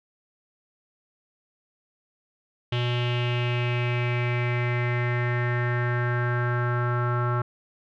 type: tone with low-pass filter sweep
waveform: square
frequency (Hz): 121.6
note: B2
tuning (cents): -26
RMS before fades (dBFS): -25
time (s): 2.72-7.42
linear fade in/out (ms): 5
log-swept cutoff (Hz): 3100 to 1300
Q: 5
effects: none